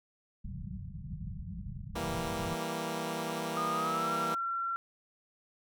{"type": "low-pass noise", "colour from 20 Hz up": "white", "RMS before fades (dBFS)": -41, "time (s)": [0.44, 2.55], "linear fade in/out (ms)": 10, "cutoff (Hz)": 200, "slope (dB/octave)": 96}
{"type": "chord", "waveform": "10% pulse", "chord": "E diminished", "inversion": "none", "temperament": "equal", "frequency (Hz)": [164.81, 196, 233.1], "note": ["E3", "G3", "Bb3"], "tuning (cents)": [0, 0, 0], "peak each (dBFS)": [-29, -33, -29], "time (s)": [1.95, 4.35], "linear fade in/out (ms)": 10}
{"type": "tone with pitch glide", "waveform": "sine", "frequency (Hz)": [1227, 1361.4], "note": ["D#6", "F6"], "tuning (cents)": [-25, -45], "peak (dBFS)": -31, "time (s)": [3.57, 4.76], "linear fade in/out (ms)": 0, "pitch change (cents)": 180, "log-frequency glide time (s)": [3.72, 4.12]}
{"effects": []}